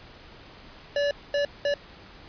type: tone bursts at uneven times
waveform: square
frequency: 574 Hz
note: D5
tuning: 40 cents flat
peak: -23 dBFS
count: 3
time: 0.96-1.11 / 1.34-1.45 / 1.65-1.74 s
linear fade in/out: 2 ms
effects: pink hiss -48 dBFS RMS until 2.28 s + resampled to 11025 Hz